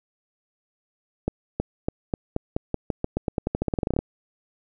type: accelerating click train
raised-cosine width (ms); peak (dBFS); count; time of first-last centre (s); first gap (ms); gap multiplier
2; -10; 24; 1.28-3.99; 320; 0.89
effects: none